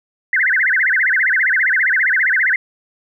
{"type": "tone with vibrato", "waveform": "sine", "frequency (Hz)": 1783, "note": "A6", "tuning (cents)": 22, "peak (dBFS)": -12, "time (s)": [0.33, 2.56], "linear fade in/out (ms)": 2, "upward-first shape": "sine", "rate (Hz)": 15, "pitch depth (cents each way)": 300, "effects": ["9-bit"]}